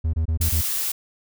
triangle tone bursts, 80.3 Hz, E2, 45 cents flat, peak -17 dBFS, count 5, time 0.04-0.615 s, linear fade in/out 10 ms, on 95 ms, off 25 ms
blue noise, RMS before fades -25 dBFS, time 0.41-0.92 s, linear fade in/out 5 ms
effects none

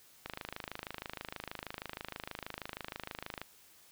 click train, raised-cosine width 0.3 ms, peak -23 dBFS, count 84, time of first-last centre 0.26-3.416 s, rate 26.3 Hz, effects white hiss -61 dBFS RMS until 3.91 s

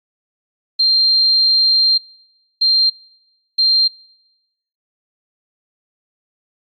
sine tone bursts at uneven times, 4176 Hz, C8, 4 cents flat, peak -10 dBFS, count 3, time 0.79-1.98 / 2.61-2.9 / 3.58-3.88 s, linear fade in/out 10 ms, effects noise-tail reverb RT60 1.0 s tail -25 dB re dry + MP3 48 kbps

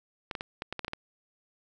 clicks, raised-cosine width 0.3 ms, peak -18 dBFS, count 9, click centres 0.312 / 0.352 / 0.409 / 0.621 / 0.726 / 0.793 / 0.847 / 0.881 / 0.934 s, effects none

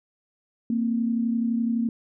sine tone pair together, 229.8 / 261.6 Hz, A#3 / C4, -25 / 0 cents, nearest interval major second, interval 225 cents, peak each -22 / -30 dBFS, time 0.7-1.89 s, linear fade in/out 2 ms, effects none

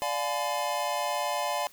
square chord, D diminished seventh, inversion none, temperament just, 587.3 / 704.8 / 845.8 / 1014.9 Hz, D5 / F5 / Ab5 / Cb6, 0 / +16 / +31 / +47 cents, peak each -34 dBFS, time 0.02-1.67 s, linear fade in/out 0 ms, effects white hiss -55 dBFS RMS until 1.72 s

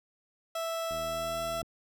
30% pulse tone with pitch glide, 659.3 to 667.7 Hz, E5 to E5, 0 to +22 cents, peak -29 dBFS, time 0.55-1.62 s, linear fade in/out 5 ms, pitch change +22 cents, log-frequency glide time 1.01-1.4 s
click train, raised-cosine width 3 ms, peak -35 dBFS, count 59, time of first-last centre 0.91-1.629 s, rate 80.7 Hz
effects none

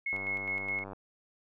sine tone with tremolo, 2177 Hz, C#7, 32 cents flat, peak -30 dBFS, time 0.06-0.84 s, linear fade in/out 5 ms, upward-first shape square, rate 4.8 Hz, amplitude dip 45%
click train, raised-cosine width 1 ms, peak -29 dBFS, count 79, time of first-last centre 0.13-0.932 s, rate 97.2 Hz
effects none

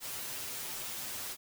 white noise with comb filter, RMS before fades -40 dBFS, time 0-1.37 s, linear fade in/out 50 ms, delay 7.9 ms, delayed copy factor +0.85, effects none

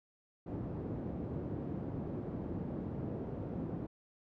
pink band-pass noise, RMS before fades -40 dBFS, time 0.46-3.87 s, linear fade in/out 10 ms, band 110 to 380 Hz, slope 12 dB/octave, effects none

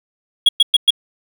triangle tone bursts, 3322 Hz, G#7, in tune, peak -5 dBFS, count 4, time 0.46-0.906 s, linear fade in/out 5 ms, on 29 ms, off 110 ms, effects none

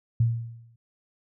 sine tone with exponential decay, 115.9 Hz, A#2, 10 cents flat, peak -16 dBFS, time 0.2-0.76 s, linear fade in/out 5 ms, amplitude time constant 120 ms, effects none

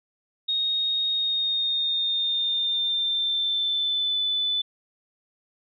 sine tone with pitch glide, 3729 to 3499 Hz, A#7 to A7, 0 to -10 cents, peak -22 dBFS, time 0.48-4.62 s, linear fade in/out 10 ms, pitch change -110 cents, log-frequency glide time 1.11-4.2 s, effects none

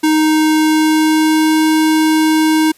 square tone with pitch glide, 311.1 to 313.6 Hz, D#4 to D#4, 0 to +14 cents, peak -10 dBFS, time 0.03-2.72 s, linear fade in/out 10 ms, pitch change +14 cents, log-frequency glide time 0.6-1.66 s, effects white hiss -49 dBFS RMS until 2.77 s + resampled to 32000 Hz

